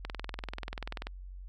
click train, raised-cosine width 0.3 ms, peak -21 dBFS, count 22, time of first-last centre 0.05-1.069 s, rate 20.6 Hz, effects added 46 Hz sine -42 dBFS peak until 1.48 s

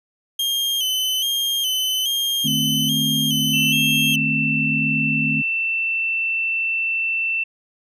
40% pulse tone with vibrato, 3123 Hz, G7, 7 cents flat, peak -18 dBFS, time 0.39-4.16 s, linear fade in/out 5 ms, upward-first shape square, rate 1.2 Hz, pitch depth 50 cents each way
sine chord, A diminished, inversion second, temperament equal with one note detuned, 152.45 / 220 / 261.6 Hz, Eb3 / A3 / C4, -35 / 0 / 0 cents, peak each -25 dBFS, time 2.44-5.42 s, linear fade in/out 10 ms
sine tone, 2677 Hz, E7, 26 cents sharp, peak -19 dBFS, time 3.53-7.44 s, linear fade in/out 10 ms
effects none

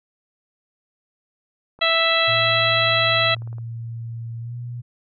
click train, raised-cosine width 1 ms, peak -32 dBFS, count 34, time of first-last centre 1.79-3.583 s, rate 18.4 Hz
harmonic tone, 659.3 Hz, E5, in tune, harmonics 1 / 2 / 3 / 4 / 5 / 6, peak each -23 / -23 / -23 / -23 / -23 / -23 dBFS, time 1.81-3.35 s, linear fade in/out 10 ms
sine tone with pitch glide, 115.5 to 120.68 Hz, A#2 to B2, -16 to -40 cents, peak -28 dBFS, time 2.27-4.82 s, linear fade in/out 20 ms, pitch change +76 cents, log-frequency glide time 4.4-4.55 s
effects none

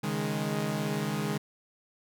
sawtooth chord, C# suspended second, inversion none, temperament equal with one note detuned, 137.55 / 155.56 / 207.7 Hz, C#3 / D#3 / G#3, -13 / 0 / 0 cents, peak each -32 / -29 / -28 dBFS, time 0.03-1.38 s, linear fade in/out 10 ms, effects none

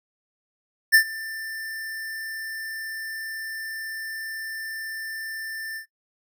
square tone with ADSR envelope, 1781 Hz, A6, 21 cents sharp, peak -11 dBFS, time 0.92-5.86 s, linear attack 27 ms, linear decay 87 ms, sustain -21 dB, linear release 97 ms, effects noise-tail reverb RT60 0.1 s tail -21 dB re dry

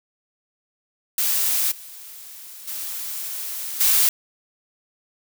blue noise with level steps, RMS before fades -21 / -40 / -30 / -17 dBFS, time 1.18-4.09 s, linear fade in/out 2 ms, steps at 1.71 / 2.67 / 3.8 s, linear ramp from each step 10 ms, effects none

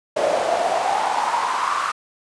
brown noise with high-pass filter sweep, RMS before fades -21 dBFS, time 0.16-1.92 s, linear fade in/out 10 ms, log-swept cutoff 560 to 1200 Hz, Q 6, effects resampled to 22050 Hz

